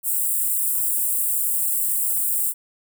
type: high-pass noise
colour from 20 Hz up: white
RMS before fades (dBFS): -22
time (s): 0.03-2.54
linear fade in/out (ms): 50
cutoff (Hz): 7700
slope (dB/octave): 96
effects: none